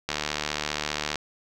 click train, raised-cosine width 0.2 ms, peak -9 dBFS, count 81, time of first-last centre 0.09-1.157 s, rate 75 Hz, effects none

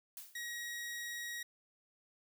blue noise with exponential decay, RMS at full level -45 dBFS, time 0.17-0.51 s, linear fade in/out 1 ms, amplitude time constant 72 ms
sawtooth tone, 1898 Hz, A#6, 31 cents sharp, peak -37 dBFS, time 0.35-1.43 s, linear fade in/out 5 ms
effects none

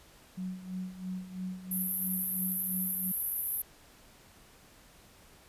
sine tone with tremolo, 185 Hz, F#3, in tune, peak -33 dBFS, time 0.37-3.12 s, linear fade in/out 10 ms, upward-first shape sine, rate 3 Hz, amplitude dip 75%
white band-pass noise, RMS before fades -34 dBFS, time 1.71-3.62 s, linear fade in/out 5 ms, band 11000 to 13000 Hz, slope 96 dB/octave
effects pink hiss -58 dBFS RMS until 5.48 s + resampled to 32000 Hz

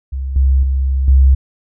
sine tone with level steps, 66.7 Hz, C2, 34 cents sharp, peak -18 / -8 / -12 / -5 dBFS, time 0.12-1.35 s, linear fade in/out 10 ms, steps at 0.36 / 0.63 / 1.08 s, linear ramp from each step 2 ms, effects none

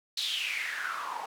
white noise with band-pass filter sweep, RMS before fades -34 dBFS, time 0.17-1.26 s, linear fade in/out 5 ms, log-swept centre 4000 to 820 Hz, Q 6.7, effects none

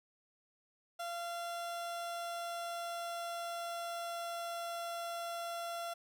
30% pulse tone with pitch glide, 687 to 683 Hz, F5 to F5, -29 to -39 cents, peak -36 dBFS, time 0.99-5.94 s, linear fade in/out 10 ms, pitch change -10 cents, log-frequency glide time 1.63-4.73 s, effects none

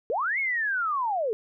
sine linear two-way sweep, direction up then down, 409.2 to 2217 to 409.2 Hz, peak -24 dBFS, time 0.1-1.33 s, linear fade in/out 0 ms, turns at 0.39 s, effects none

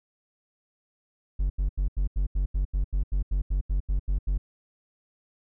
triangle tone bursts, 47.19 Hz, F#1, 35 cents sharp, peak -20 dBFS, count 16, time 1.39-4.38 s, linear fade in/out 10 ms, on 110 ms, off 82 ms, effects none

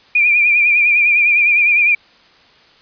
sine tone with vibrato, 2399 Hz, D7, 36 cents sharp, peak -9 dBFS, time 0.15-1.95 s, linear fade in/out 5 ms, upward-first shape triangle, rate 9.9 Hz, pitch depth 67 cents each way, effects white hiss -48 dBFS RMS until 2.81 s + resampled to 11025 Hz

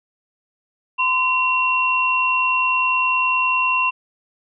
sine tone pair together, 1024.5 / 2735 Hz, C6 / F7, -37 / -37 cents, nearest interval octave + perfect fourth, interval 1700 cents, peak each -19 / -18 dBFS, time 0.98-3.91 s, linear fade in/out 20 ms, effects none

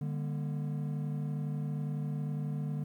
triangle tone cluster, 148.5 / 200.6 / 238.3 Hz, D3 / G3 / A#3, +20 / +40 / +38 cents, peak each -31 / -40 / -40 dBFS, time 0.01-2.84 s, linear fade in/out 5 ms, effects 11-bit

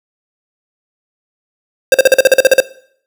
square tone bursts, 530 Hz, C5, 22 cents sharp, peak -3 dBFS, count 11, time 1.92-2.603 s, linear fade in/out 2 ms, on 23 ms, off 43 ms, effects noise-tail reverb RT60 0.6 s tail -19 dB re dry

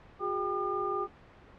sine tone cluster, 364.5 / 409.6 / 788 / 1207 Hz, F#4 / G#4 / G5 / D6, -26 / -24 / +9 / +47 cents, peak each -35 / -35 / -39 / -32 dBFS, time 0.19-1.08 s, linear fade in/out 50 ms, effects pink hiss -54 dBFS RMS until 1.58 s + low-pass 2000 Hz 12 dB/octave

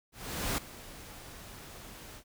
pink noise with ADSR envelope, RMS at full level -31 dBFS, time 0.12-2.24 s, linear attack 460 ms, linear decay 4 ms, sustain -17 dB, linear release 77 ms, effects none

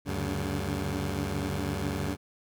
15% pulse tone cluster, 73.8 / 95.8 / 141.5 Hz, D2 / G2 / C#3, +9 / -39 / +36 cents, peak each -28 / -26 / -29 dBFS, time 0.05-2.17 s, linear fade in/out 50 ms, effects none

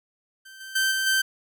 sawtooth tone with level steps, 1554 Hz, G6, 16 cents flat, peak -40 / -34 / -17 / -20 / -16 dBFS, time 0.45-1.22 s, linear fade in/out 10 ms, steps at 0.6 / 0.75 / 0.91 / 1.06 s, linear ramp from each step 10 ms, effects none

